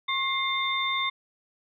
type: tone cluster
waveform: sine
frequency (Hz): 1081 / 2100 / 3603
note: C#6 / C7 / A7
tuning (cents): -44 / +6 / +40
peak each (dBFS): -29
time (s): 0.08-1.1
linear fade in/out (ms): 10
effects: none

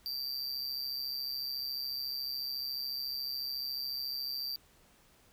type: tone with amplitude modulation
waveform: square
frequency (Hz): 4699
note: D8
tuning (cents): 0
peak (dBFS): -32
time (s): 0.06-4.56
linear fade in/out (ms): 0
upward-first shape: sine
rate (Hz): 134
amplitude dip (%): 80
effects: pink hiss -64 dBFS RMS until 5.32 s

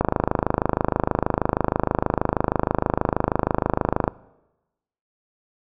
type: click train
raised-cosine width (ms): 1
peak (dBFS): -4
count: 108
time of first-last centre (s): 0.01-4.078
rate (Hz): 26.3
effects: noise-tail reverb RT60 1.0 s tail -21 dB re dry

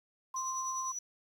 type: tone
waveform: sine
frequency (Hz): 1046.5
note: C6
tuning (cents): 0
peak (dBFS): -35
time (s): 0.34-0.92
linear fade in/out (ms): 5
type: tone with tremolo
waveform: sine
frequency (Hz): 5900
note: F#8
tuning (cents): -6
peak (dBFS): -34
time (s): 0.36-0.99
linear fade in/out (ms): 5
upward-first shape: sine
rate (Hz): 10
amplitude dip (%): 55
effects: tanh soft clip ceiling -25 dBFS + 10-bit

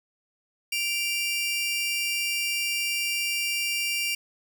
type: tone pair together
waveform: sawtooth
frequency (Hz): 2349 / 2789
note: D7 / F7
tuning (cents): 0 / -3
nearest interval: minor third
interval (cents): 297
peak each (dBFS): -25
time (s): 0.72-4.15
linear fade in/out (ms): 5
effects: 9-bit

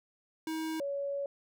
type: tone pair in turn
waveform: square / sine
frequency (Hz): 318.6 / 561.6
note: D#4 / C#5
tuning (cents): +41 / +22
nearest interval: minor seventh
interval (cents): 981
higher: second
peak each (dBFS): -34 / -32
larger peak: second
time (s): 0.47-0.8 / 0.8-1.26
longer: second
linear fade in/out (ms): 2
effects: none

